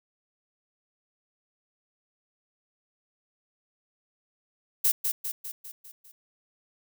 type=noise with echo; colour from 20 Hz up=violet; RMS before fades=-22 dBFS; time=4.84-4.92 s; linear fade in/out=10 ms; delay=200 ms; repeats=6; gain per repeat=-5 dB; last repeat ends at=6.12 s; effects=none